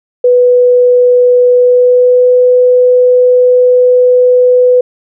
sine tone with pitch glide, 493.9 to 498.5 Hz, B4 to B4, 0 to +16 cents, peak -3 dBFS, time 0.24-4.81 s, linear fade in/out 5 ms, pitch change +16 cents, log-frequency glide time 1.52-2.33 s, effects none

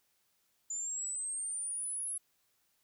sine exponential sweep, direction up, 7040 to 10900 Hz, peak -35 dBFS, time 0.7-2.18 s, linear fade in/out 5 ms, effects white hiss -75 dBFS RMS until 2.83 s

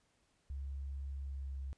sine tone with pitch glide, 68.7 to 67.68 Hz, C#2 to C#2, -15 to -41 cents, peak -39 dBFS, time 0.5-1.73 s, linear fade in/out 0 ms, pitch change -26 cents, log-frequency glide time 1.22-1.55 s, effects pink hiss -75 dBFS RMS until 1.77 s + resampled to 22050 Hz

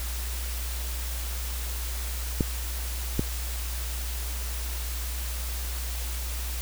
clicks, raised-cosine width 3 ms, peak -10 dBFS, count 2, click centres 2.408 / 3.194 s, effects added 60 Hz sine -30 dBFS peak until 6.61 s + white hiss -37 dBFS RMS until 6.61 s

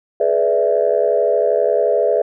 sine chord, E dominant seventh, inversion first, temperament equal with one note detuned, 423.3 / 493.9 / 587.3 / 659.3 Hz, G#4 / B4 / D5 / E5, +33 / 0 / 0 / 0 cents, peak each -18 dBFS, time 0.2-2.22 s, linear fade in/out 5 ms, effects tanh soft clip ceiling -3 dBFS

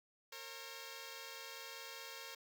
5% pulse tone pair together, 460 / 540.8 Hz, A#4 / C#5, -23 / -43 cents, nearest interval minor third, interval 280 cents, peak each -39 / -39 dBFS, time 0.32-2.35 s, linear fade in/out 5 ms, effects none

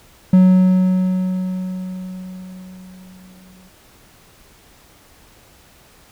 triangle tone with exponential decay, 185 Hz, F#3, in tune, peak -4 dBFS, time 0.33-3.69 s, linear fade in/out 5 ms, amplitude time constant 730 ms, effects pink hiss -49 dBFS RMS until 6.11 s

